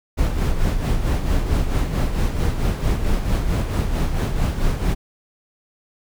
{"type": "noise with tremolo", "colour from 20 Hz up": "brown", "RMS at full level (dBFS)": -17, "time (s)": [0.17, 4.95], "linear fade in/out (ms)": 20, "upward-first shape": "sine", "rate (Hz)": 4.5, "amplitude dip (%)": 55, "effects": []}